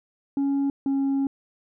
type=tone pair in turn; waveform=sine; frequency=278 / 273.9 Hz; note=C#4 / C#4; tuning=+5 / -21 cents; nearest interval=unison; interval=26 cents; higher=first; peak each=-18 dBFS; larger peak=neither; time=0.37-0.7 / 0.86-1.27 s; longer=second; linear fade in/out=2 ms; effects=tanh soft clip ceiling -20 dBFS